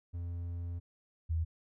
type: tone pair in turn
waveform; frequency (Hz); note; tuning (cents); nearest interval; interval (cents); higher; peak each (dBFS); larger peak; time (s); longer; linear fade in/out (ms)
triangle / sine; 86.4 / 81.55; F2 / E2; -18 / -18; minor second; 100; first; -34 / -29; second; 0.13-0.8 / 1.29-1.45; first; 20
effects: none